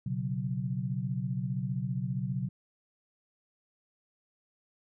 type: chord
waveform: sine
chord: B suspended second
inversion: none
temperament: equal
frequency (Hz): 123.47 / 138.59 / 185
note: B2 / C#3 / F#3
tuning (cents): 0 / 0 / 0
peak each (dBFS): -34 / -34 / -35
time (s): 0.06-2.49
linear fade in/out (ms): 5
effects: none